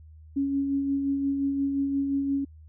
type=tone with tremolo; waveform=sine; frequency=277.2 Hz; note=C#4; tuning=in tune; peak=-22 dBFS; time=0.36-2.45 s; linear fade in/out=10 ms; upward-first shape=sine; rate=5.7 Hz; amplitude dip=35%; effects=added 78 Hz sine -46 dBFS peak until 2.68 s